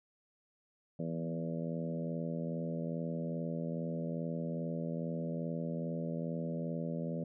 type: harmonic tone with a mistuned harmonic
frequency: 82.41 Hz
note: E2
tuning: in tune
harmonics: 2 / 3 / 4 / 5 / 6 / 7 / 8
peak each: -37 / -41 / -48 / -48 / -45 / -44 / -54 dBFS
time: 0.99-7.24 s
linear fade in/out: 5 ms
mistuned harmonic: 2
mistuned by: +16 cents
effects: none